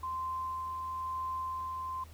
sine tone with tremolo, 1040 Hz, C6, 11 cents flat, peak -33 dBFS, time 0.03-2.04 s, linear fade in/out 5 ms, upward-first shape sine, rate 1 Hz, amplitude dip 25%, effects added 79 Hz sine -49 dBFS peak until 2.13 s + pink hiss -59 dBFS RMS until 2.13 s

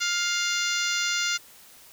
harmonic tone with a mistuned harmonic, 702 Hz, F5, 9 cents sharp, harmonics 2 / 3 / 4 / 5 / 6 / 7 / 8 / 9 / 10, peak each -29 / -31 / -32 / -33 / -34 / -34 / -35 / -36 / -36 dBFS, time 0-1.38 s, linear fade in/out 20 ms, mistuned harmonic 8, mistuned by +55 cents, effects white hiss -51 dBFS RMS until 1.92 s

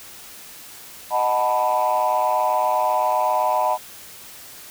sine chord, B dominant seventh, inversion first, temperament equal, 622.3 / 740 / 880 / 987.8 Hz, D#5 / F#5 / A5 / B5, 0 / 0 / 0 / 0 cents, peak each -22 / -22 / -22 / -21 dBFS, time 1.1-3.78 s, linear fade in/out 50 ms, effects tanh soft clip ceiling -11 dBFS + white hiss -41 dBFS RMS until 4.7 s

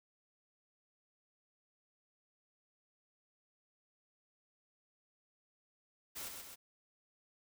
white noise with echo, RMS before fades -44 dBFS, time 6.15-6.3 s, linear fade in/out 20 ms, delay 130 ms, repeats 2, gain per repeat -4 dB, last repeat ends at 6.56 s, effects none

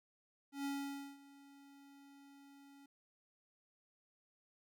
square tone with ADSR envelope, 279.3 Hz, C#4, 13 cents sharp, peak -38 dBFS, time 0.52-2.86 s, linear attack 130 ms, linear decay 520 ms, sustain -21 dB, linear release 4 ms, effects none

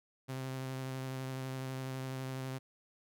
sawtooth tone with vibrato, 131.4 Hz, C3, 8 cents sharp, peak -34 dBFS, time 0.28-2.59 s, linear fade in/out 20 ms, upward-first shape sine, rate 12 Hz, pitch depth 16 cents each way, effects none

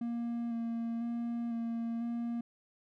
triangle tone with vibrato, 233.1 Hz, A#3, in tune, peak -31 dBFS, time 0.01-2.41 s, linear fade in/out 5 ms, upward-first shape square, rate 1 Hz, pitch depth 15 cents each way, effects none

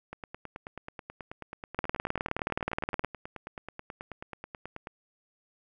two click trains, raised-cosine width 0.5 ms, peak -13 / -24 dBFS, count 25 / 45, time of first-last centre 1.79-3.047 / 0.13-4.871 s, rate 19.1 / 9.28 Hz, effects none

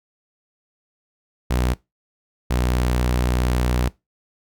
sawtooth tone pair in turn, 61.74 / 61.47 Hz, B1 / B1, 0 / -7 cents, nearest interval unison, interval 7 cents, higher first, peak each -14 dBFS, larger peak neither, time 1.5-1.74 / 2.5-3.89 s, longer second, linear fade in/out 10 ms, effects noise-tail reverb RT60 0.2 s tail -21 dB re dry

